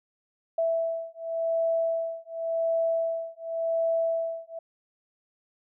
sine beating tone pair, 659.3 / 660.2 Hz, E5 / E5, 0 / +2 cents, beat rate 0.9 Hz, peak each -28 dBFS, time 0.58-4.59 s, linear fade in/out 5 ms, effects none

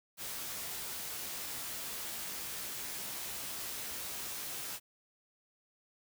white noise with comb filter, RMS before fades -41 dBFS, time 0.17-4.8 s, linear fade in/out 50 ms, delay 15 ms, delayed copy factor +0.5, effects none

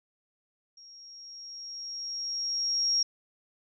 sine tone with level ramp, 5588 Hz, F8, in tune, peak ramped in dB -49 to -22 dBFS, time 0.77-3.03 s, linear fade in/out 5 ms, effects none

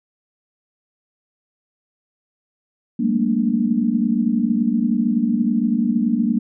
sine tone cluster, 187.7 / 205.5 / 222 / 234.4 / 292.6 Hz, F#3 / G#3 / A3 / A#3 / D4, +25 / -18 / +16 / +10 / -6 cents, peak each -27 / -22 / -27 / -18 / -25 dBFS, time 2.99-6.39 s, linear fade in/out 10 ms, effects none

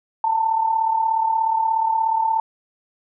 sine tone with amplitude modulation, 893 Hz, A5, 25 cents sharp, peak -14 dBFS, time 0.24-2.4 s, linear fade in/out 2 ms, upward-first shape sine, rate 36.8 Hz, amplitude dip 60%, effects none

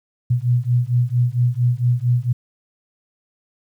sine beating tone pair, 120.2 / 124.6 Hz, B2 / B2, -46 / +16 cents, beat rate 4.4 Hz, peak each -18 dBFS, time 0.3-2.33 s, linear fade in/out 10 ms, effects 9-bit

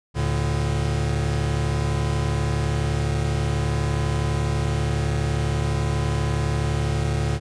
square tone cluster, 73.4 / 112.6 / 144.7 Hz, D2 / A2 / D3, 0 / +40 / -25 cents, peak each -26 dBFS, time 0.14-7.4 s, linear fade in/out 50 ms, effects resampled to 22050 Hz

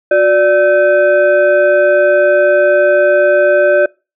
sine tone with frequency modulation, 587.3 Hz, D5, in tune, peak -6 dBFS, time 0.11-3.86 s, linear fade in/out 5 ms, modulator 952 Hz, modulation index 0.75, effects noise-tail reverb RT60 0.3 s tail -26 dB re dry

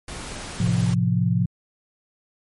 pink noise, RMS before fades -34 dBFS, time 0.08-0.94 s, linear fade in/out 2 ms
sine chord, F major, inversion first, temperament equal, 110 / 130.81 / 174.61 Hz, A2 / C3 / F3, 0 / 0 / 0 cents, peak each -22 / -23 / -21 dBFS, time 0.6-1.46 s, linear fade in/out 5 ms
effects MP3 48 kbps

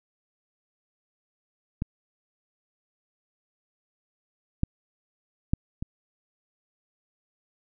clicks, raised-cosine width 5 ms, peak -15 / -10 / -9 / -19 dBFS, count 4, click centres 1.821 / 4.634 / 5.535 / 5.825 s, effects none

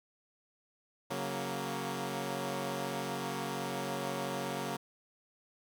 10% pulse chord, F# major, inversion second, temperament equal, 138.59 / 185 / 233.1 Hz, C#3 / F#3 / A#3, 0 / 0 / 0 cents, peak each -31 dBFS, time 1.1-4.77 s, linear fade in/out 10 ms, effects none

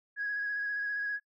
sine tone with vibrato, 1661.2 Hz, G#6, in tune, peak -30 dBFS, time 0.16-1.2 s, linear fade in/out 50 ms, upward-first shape square, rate 15 Hz, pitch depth 15 cents each way, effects noise-tail reverb RT60 0.1 s tail -26 dB re dry + tanh soft clip ceiling -26 dBFS

